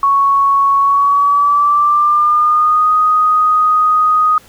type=tone with pitch glide; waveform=sine; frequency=1110 to 1245.9 Hz; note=C#6 to D#6; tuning=+2 to +2 cents; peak=-8 dBFS; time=0.03-4.38 s; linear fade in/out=2 ms; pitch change=+200 cents; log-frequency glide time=0.79-2.92 s; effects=pink hiss -44 dBFS RMS until 4.48 s